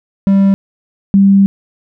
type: tone pair in turn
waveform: triangle / sine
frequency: 196 / 196.71 Hz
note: G3 / G3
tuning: 0 / +6 cents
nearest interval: unison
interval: 6 cents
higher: second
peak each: -4 dBFS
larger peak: neither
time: 0.27-0.54 / 1.14-1.46 s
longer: second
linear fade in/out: 0 ms
effects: none